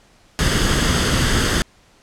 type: noise with comb filter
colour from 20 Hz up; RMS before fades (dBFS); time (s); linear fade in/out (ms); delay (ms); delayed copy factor
pink; -17; 0.39-1.62; 0; 0.62; +0.5
effects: pink hiss -53 dBFS RMS until 2.02 s + low-pass 8000 Hz 12 dB/octave